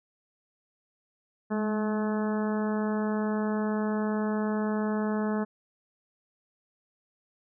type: harmonic tone with a mistuned harmonic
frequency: 214.5 Hz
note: A3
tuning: 44 cents flat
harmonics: 1 / 2 / 3 / 4 / 5 / 6 / 7 / 8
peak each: -27 / -33 / -37 / -39 / -41 / -43 / -44 / -45 dBFS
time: 1.5-5.45 s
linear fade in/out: 20 ms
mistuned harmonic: 1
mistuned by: -25 cents
effects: none